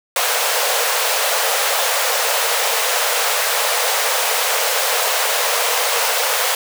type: high-pass noise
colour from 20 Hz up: pink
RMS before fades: -18 dBFS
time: 0.16-6.55 s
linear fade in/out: 2 ms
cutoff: 450 Hz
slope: 96 dB/octave
effects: none